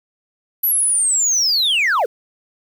sine linear sweep, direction down, 11950 to 396.7 Hz, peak -11 dBFS, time 0.63-2.06 s, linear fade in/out 10 ms, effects tanh soft clip ceiling -13 dBFS + 7-bit

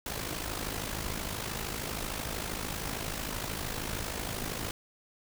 pink noise with amplitude modulation, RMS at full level -33 dBFS, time 0.06-4.71 s, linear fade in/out 2 ms, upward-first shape sine, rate 53 Hz, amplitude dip 65%, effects none

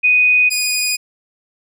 sine / 15% pulse tone pair in turn, 2489 / 2472 Hz, D#7 / D#7, 0 / -12 cents, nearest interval unison, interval 12 cents, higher first, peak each -9 dBFS, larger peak neither, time 0.03-0.5 / 0.5-0.97 s, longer neither, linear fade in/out 20 ms, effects none

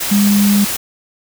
sine tone in noise, 203.3 Hz, G#3, 37 cents flat, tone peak -9 dBFS, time 0.11-0.65 s, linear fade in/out 10 ms, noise white, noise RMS -20 dBFS, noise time 0-0.77 s, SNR +8 dB, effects none

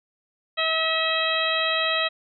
harmonic tone, 644 Hz, E5, 41 cents flat, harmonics 1 / 2 / 3 / 4 / 5 / 6, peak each -28 / -28 / -28 / -28 / -28 / -28 dBFS, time 0.57-2.09 s, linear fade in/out 20 ms, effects none

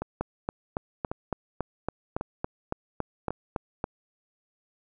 two click trains, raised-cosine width 1 ms, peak -14 / -17 dBFS, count 14 / 4, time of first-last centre 0.21-3.841 / 0.02-3.306 s, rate 3.58 / 0.913 Hz, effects none

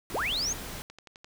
pink noise, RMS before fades -39 dBFS, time 0.1-0.82 s, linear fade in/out 0 ms
sine linear sweep, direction up, 250.3 to 6670 Hz, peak -27 dBFS, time 0.14-0.53 s, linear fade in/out 5 ms
click train, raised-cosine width 0.2 ms, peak -30 dBFS, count 5, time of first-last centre 0.9-1.245 s, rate 11.6 Hz
effects none

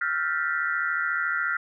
sine tone cluster, 1329 / 1403 / 1560 / 1782 / 1958 Hz, E6 / F6 / G6 / A6 / B6, +14 / +8 / -9 / +22 / -15 cents, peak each -34 / -26 / -32 / -34 / -32 dBFS, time 0.01-1.57 s, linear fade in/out 5 ms, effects none

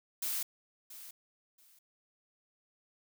blue noise with echo, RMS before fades -35 dBFS, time 0.22-0.43 s, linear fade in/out 5 ms, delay 680 ms, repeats 2, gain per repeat -14 dB, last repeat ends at 1.79 s, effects none

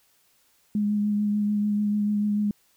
sine tone with vibrato, 207.7 Hz, G#3, in tune, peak -21 dBFS, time 0.75-2.51 s, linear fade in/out 2 ms, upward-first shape triangle, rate 6.8 Hz, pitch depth 21 cents each way, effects white hiss -64 dBFS RMS until 2.76 s

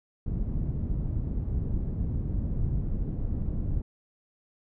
pink low-pass noise, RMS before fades -29 dBFS, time 0.26-3.82 s, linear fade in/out 5 ms, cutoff 170 Hz, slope 12 dB/octave, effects none

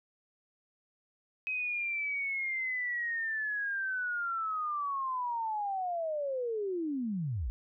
sine linear sweep, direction down, 2541 to 47.63 Hz, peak -31 dBFS, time 1.47-7.5 s, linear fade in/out 0 ms, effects none

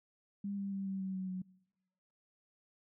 sine tone with pitch steps, 200.5 / 197.85 / 195.24 / 192.67 / 190.12 / 187.61 / 185.14 Hz, G3 / G3 / G3 / G3 / F#3 / F#3 / F#3, +39 / +16 / -7 / -30 / +47 / +24 / +1 cents, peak -36 dBFS, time 0.44-1.42 s, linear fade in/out 5 ms, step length 140 ms, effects noise-tail reverb RT60 1.0 s tail -25 dB re dry

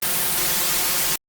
white noise with comb filter, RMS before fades -21 dBFS, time 0.02-1.16 s, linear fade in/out 5 ms, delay 5.6 ms, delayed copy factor +0.8, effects Opus 32 kbps

